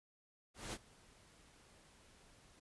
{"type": "noise with ADSR envelope", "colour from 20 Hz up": "pink", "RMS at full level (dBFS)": -43, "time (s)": [0.54, 2.6], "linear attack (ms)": 190, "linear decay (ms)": 47, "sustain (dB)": -22, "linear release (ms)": 11, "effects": ["resampled to 24000 Hz"]}